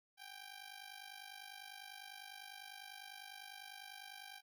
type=ring-modulated tone; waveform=10% pulse; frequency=787 Hz; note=G5; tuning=7 cents sharp; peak=-40 dBFS; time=0.17-4.42 s; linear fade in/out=50 ms; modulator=25 Hz; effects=none